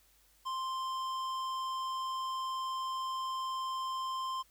sine tone with tanh clipping, 1046.5 Hz, C6, in tune, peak -36 dBFS, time 0.45-4.43 s, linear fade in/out 20 ms, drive 14 dB, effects added 50 Hz sine -70 dBFS peak until 4.5 s + white hiss -67 dBFS RMS until 4.5 s

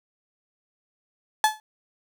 35% pulse tone with exponential decay, 862 Hz, A5, 36 cents flat, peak -11 dBFS, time 1.44-1.6 s, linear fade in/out 1 ms, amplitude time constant 34 ms, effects none

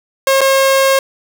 sawtooth tone with dropouts, 539 Hz, C#5, 49 cents flat, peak -5 dBFS, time 0.27-0.99 s, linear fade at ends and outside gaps 2 ms, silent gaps 0.408-0.414 s, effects none

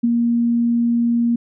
sine tone with ADSR envelope, 235.5 Hz, A#3, 18 cents sharp, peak -11 dBFS, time 0.03-1.36 s, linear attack 13 ms, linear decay 17 ms, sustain -3 dB, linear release 7 ms, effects none

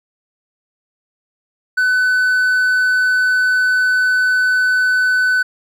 triangle tone, 1504 Hz, F#6, 28 cents sharp, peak -10 dBFS, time 1.77-5.43 s, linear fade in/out 10 ms, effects none

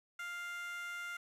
15% pulse tone with high-pass filter, 699 Hz, F5, 1 cent sharp, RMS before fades -43 dBFS, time 0.19-1.17 s, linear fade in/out 5 ms, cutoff 1600 Hz, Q 9.6, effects resampled to 32000 Hz + 11-bit

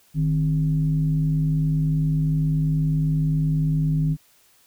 sine tone with frequency modulation, 153.8 Hz, D#3, 20 cents flat, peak -18 dBFS, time 0.14-4.17 s, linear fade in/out 50 ms, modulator 110 Hz, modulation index 0.49, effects white hiss -58 dBFS RMS until 4.66 s

